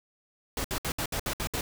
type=noise bursts; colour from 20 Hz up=pink; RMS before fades=-31 dBFS; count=8; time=0.57-1.61 s; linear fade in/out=2 ms; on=74 ms; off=64 ms; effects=none